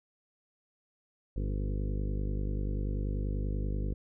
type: harmonic tone with a mistuned harmonic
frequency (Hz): 50.3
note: G1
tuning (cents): +45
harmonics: 1 / 2 / 3 / 4 / 5 / 6 / 7 / 8 / 9 / 10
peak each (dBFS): -31 / -37 / -41 / -43 / -45 / -47 / -48 / -49 / -50 / -51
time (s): 1.36-3.94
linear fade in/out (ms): 5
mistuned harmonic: 6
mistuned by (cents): -27
effects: none